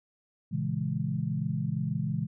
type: chord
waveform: sine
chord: A# half-diminished seventh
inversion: none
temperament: equal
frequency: 116.54 / 138.59 / 164.81 / 207.7 Hz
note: A#2 / C#3 / E3 / G#3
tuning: 0 / 0 / 0 / 0 cents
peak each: -35 / -32 / -32 / -35 dBFS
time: 0.51-2.27 s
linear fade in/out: 20 ms
effects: none